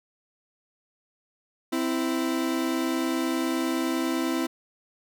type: tone pair together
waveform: 40% pulse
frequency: 259.7 / 329.6 Hz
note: C4 / E4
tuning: -13 / 0 cents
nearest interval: major third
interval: 413 cents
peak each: -27 / -26 dBFS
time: 1.72-4.47 s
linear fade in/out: 10 ms
effects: none

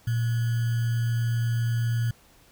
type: tone with sample-and-hold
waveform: sine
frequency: 116.54 Hz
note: A#2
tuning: in tune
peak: -22 dBFS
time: 0.07-2.11 s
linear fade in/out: 5 ms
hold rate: 1575 Hz
effects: pink hiss -57 dBFS RMS until 2.51 s

